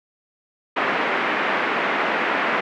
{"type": "band-pass noise", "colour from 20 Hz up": "white", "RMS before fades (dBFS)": -22, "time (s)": [0.76, 2.61], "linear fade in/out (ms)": 10, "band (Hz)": [210, 2200], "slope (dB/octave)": 24, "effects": []}